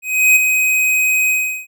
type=tone with ADSR envelope; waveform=square; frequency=2517 Hz; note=D#7; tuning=19 cents sharp; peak=-7 dBFS; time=0.02-1.67 s; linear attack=340 ms; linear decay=15 ms; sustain=-6 dB; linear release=370 ms; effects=none